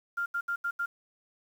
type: tone bursts at uneven times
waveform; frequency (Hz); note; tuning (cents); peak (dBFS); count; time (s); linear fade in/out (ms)
sine; 1396.9; F6; 0; -28; 5; 0.17-0.26 / 0.34-0.41 / 0.48-0.56 / 0.64-0.71 / 0.79-0.86; 10
effects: 9-bit